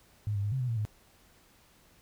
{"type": "tone with pitch steps", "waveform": "sine", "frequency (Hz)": [104.9, 100.3, 103.2, 132.4, 125.3, 115.1, 106.2], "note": ["G#2", "G2", "G#2", "C3", "B2", "A#2", "G#2"], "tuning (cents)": [18, 40, -10, 21, 25, -22, 39], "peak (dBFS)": -28, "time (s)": [0.27, 0.851], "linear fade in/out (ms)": 0, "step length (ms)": 83, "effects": ["pink hiss -62 dBFS RMS until 2.01 s"]}